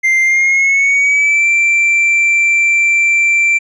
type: tone with pitch glide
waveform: triangle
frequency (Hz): 2093 to 2349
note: C7 to D7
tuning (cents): 0 to 0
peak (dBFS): -7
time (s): 0.03-3.59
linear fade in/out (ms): 20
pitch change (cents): +200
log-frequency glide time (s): 0.22-1.47
effects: resampled to 22050 Hz